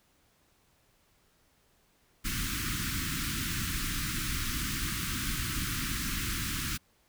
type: band-stop noise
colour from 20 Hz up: pink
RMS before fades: -33 dBFS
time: 2.24-6.78 s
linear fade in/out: 20 ms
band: 320 to 1200 Hz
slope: 48 dB/octave
effects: pink hiss -68 dBFS RMS until 7.08 s